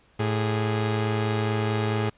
sawtooth tone pair together, 109.52 / 413.5 Hz, A2 / G#4, -8 / -8 cents, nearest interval octave + major seventh, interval 2300 cents, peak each -20 / -25 dBFS, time 0.19-2.1 s, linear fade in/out 10 ms, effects pink hiss -60 dBFS RMS until 2.17 s + resampled to 8000 Hz

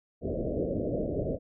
white low-pass noise, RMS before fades -31 dBFS, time 0.21-1.39 s, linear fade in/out 50 ms, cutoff 630 Hz, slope 96 dB/octave, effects none

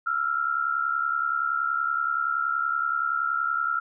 sine tone pair together, 1329.4 / 1400 Hz, E6 / F6, +14 / +4 cents, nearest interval minor second, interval 90 cents, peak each -26 dBFS, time 0.06-3.8 s, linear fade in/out 10 ms, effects none

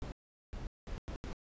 brown noise bursts at uneven times, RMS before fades -41 dBFS, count 5, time 0.02-0.12 / 0.53-0.67 / 0.87-0.98 / 1.08-1.16 / 1.24-1.33 s, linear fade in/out 0 ms, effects resampled to 16000 Hz

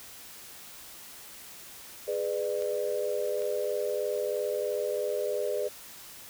sine chord, G# diminished, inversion none, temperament just, 415.3 / 498.4 / 598 Hz, G#4 / B4 / D5, 0 / +16 / +31 cents, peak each -32 dBFS, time 2.07-5.69 s, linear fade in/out 20 ms
clicks, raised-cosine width 0.2 ms, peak -29 dBFS, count 2, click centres 2.622 / 3.42 s
effects white hiss -47 dBFS RMS until 6.29 s

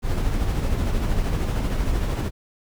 brown noise with tremolo, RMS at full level -21 dBFS, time 0.02-2.31 s, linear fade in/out 50 ms, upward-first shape sine, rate 13 Hz, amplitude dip 35%, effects none

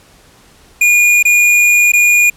square tone with dropouts, 2435 Hz, D#7, 38 cents flat, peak -7 dBFS, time 0.81-2.3 s, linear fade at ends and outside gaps 5 ms, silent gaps 1.228-1.251 / 1.92-1.934 s, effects pink hiss -45 dBFS RMS until 2.36 s + low-pass 12000 Hz 12 dB/octave

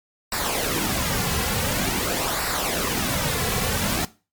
pink noise with flanger, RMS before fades -24 dBFS, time 0.32-4.05 s, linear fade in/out 2 ms, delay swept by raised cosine 0.31 to 3.31 ms, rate 0.47 Hz, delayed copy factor -0.6, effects noise-tail reverb RT60 0.3 s tail -18 dB re dry + MP3 96 kbps

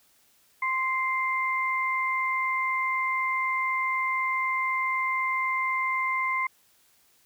sine tone pair together, 1046 / 2092 Hz, C6 / C7, -1 / -1 cents, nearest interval octave, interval 1200 cents, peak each -27 dBFS, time 0.62-6.47 s, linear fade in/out 5 ms, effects white hiss -63 dBFS RMS until 7.25 s

